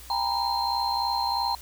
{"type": "tone cluster", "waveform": "sine", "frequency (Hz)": [800, 922, 985, 4164], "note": ["G5", "A#5", "B5", "C8"], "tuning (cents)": [35, -19, -5, -9], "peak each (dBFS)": [-29, -28, -31, -30], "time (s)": [0.1, 1.55], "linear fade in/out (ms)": 2, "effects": ["added 60 Hz sine -46 dBFS peak until 1.61 s", "white hiss -47 dBFS RMS until 1.61 s"]}